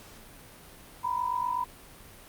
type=tone pair together; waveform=sine; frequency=951.9 / 1000 Hz; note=A#5 / B5; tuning=+36 / +21 cents; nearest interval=minor second; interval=85 cents; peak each=-31 / -29 dBFS; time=1.03-1.65 s; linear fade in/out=20 ms; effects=pink hiss -50 dBFS RMS until 2.28 s + Opus 48 kbps